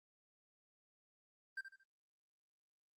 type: tone with echo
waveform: triangle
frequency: 1575 Hz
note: G6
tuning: 8 cents sharp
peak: -39 dBFS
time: 1.57-1.61 s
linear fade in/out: 5 ms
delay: 75 ms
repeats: 3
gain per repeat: -9 dB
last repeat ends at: 1.835 s
effects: noise-tail reverb RT60 0.2 s tail -18 dB re dry + Opus 32 kbps